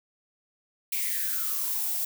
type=noise with high-pass filter sweep; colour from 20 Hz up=violet; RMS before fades=-29 dBFS; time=0.92-2.05 s; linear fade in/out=5 ms; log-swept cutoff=2400 to 640 Hz; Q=8.7; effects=none